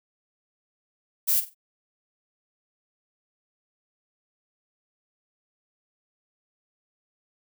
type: noise with echo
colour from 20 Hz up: violet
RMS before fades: -22 dBFS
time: 1.27-1.41 s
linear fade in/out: 20 ms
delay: 46 ms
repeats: 3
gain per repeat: -12 dB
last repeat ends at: 1.548 s
effects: none